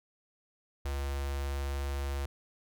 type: tone with notch filter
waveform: square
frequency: 69.5 Hz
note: C#2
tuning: 5 cents sharp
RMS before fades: -34 dBFS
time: 0.85-2.26 s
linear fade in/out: 5 ms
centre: 180 Hz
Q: 0.74
effects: none